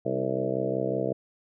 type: harmonic tone with a mistuned harmonic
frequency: 65.41 Hz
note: C2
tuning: in tune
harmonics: 2 / 3 / 4 / 5 / 6 / 7 / 8 / 9 / 10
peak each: -35 / -35 / -39 / -34 / -35 / -31 / -34 / -34 / -34 dBFS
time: 0.05-1.13 s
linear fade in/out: 10 ms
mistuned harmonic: 5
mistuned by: -21 cents
effects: none